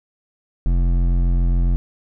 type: tone with hard clipping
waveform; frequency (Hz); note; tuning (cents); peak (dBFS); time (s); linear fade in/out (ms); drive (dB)
sine; 43.65; F1; 0; -16; 0.66-1.76; 0; 11
effects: none